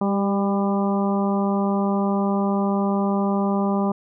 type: harmonic tone with a mistuned harmonic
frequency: 199.2 Hz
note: G3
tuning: 28 cents sharp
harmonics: 1 / 2 / 3 / 4 / 5 / 6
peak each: -20 / -27 / -29 / -29 / -31 / -33 dBFS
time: 0.01-3.92 s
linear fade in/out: 5 ms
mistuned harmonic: 2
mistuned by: -21 cents
effects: none